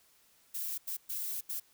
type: noise bursts at uneven times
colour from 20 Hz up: violet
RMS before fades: -37 dBFS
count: 4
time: 0.54-0.78 / 0.87-0.97 / 1.09-1.41 / 1.49-1.6 s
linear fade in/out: 10 ms
effects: white hiss -66 dBFS RMS until 1.73 s